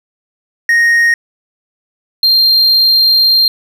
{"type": "tone pair in turn", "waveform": "triangle", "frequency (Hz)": [1864.7, 4186], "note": ["A#6", "C8"], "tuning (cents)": [0, 0], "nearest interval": "octave + major second", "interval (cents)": 1400, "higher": "second", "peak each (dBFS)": -5, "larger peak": "neither", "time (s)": [[0.69, 1.14], [2.23, 3.48]], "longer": "second", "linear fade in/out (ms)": 2, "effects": []}